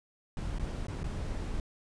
brown noise with dropouts, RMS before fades -35 dBFS, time 0.37-1.6 s, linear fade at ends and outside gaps 1 ms, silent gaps 0.585-0.596 / 0.869-0.883 / 1.032-1.042 s, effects resampled to 22050 Hz

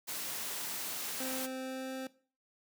white noise, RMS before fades -39 dBFS, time 0.07-1.47 s, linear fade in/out 20 ms
25% pulse tone with pitch glide, 260.6 to 262.3 Hz, C4 to C4, -7 to +4 cents, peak -34 dBFS, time 1.2-2.07 s, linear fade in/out 2 ms, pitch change +11 cents, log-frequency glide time 1.6-1.9 s
effects noise-tail reverb RT60 0.4 s tail -18 dB re dry + high-pass 150 Hz 12 dB/octave

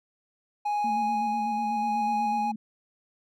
triangle tone with tremolo, 830 Hz, G#5, 1 cent flat, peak -22 dBFS, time 0.65-2.52 s, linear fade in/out 10 ms, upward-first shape sine, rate 0.83 Hz, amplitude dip 25%
sine tone with vibrato, 222.9 Hz, A3, 23 cents sharp, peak -32 dBFS, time 0.84-2.56 s, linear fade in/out 5 ms, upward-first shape square, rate 8.1 Hz, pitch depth 39 cents each way
effects none

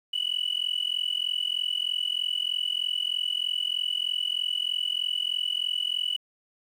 sine tone with amplitude modulation, 2960 Hz, F#7, in tune, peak -20 dBFS, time 0.13-6.17 s, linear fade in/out 10 ms, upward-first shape sine, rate 43.2 Hz, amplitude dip 100%, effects tanh soft clip ceiling -20 dBFS + 9-bit

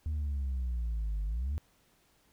sine exponential two-way sweep, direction down then up, 78.4 to 49.3 to 78.4 Hz, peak -28 dBFS, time 0.06-1.58 s, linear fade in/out 0 ms, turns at 1.25 s, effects tanh soft clip ceiling -29 dBFS + pink hiss -68 dBFS RMS until 2.32 s

